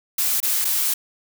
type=noise with dropouts; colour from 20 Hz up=blue; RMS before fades=-21 dBFS; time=0.18-0.94 s; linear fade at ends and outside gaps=5 ms; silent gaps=0.403-0.428 / 0.646-0.65 s; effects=none